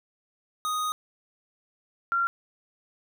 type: tone pair in turn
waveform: square / sine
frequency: 1244.5 / 1378.1 Hz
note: D#6 / F6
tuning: 0 / -23 cents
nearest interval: major second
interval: 177 cents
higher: second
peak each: -27 / -22 dBFS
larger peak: second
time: 0.65-0.92 / 2.12-2.27 s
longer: first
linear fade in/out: 0 ms
effects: none